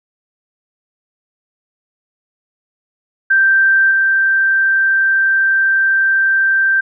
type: tone with level steps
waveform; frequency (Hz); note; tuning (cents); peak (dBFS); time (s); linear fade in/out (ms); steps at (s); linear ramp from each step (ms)
sine; 1568; G6; 0; -8 / -10; 3.3-6.81; 10; 3.91; 2
effects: none